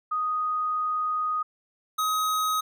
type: tone pair in turn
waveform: sine / square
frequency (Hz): 1244.5 / 1264.1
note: D#6 / D#6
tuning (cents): 0 / +27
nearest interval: unison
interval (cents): 27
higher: second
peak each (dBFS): -24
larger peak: neither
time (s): 0.11-1.43 / 1.98-2.61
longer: first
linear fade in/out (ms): 10
effects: none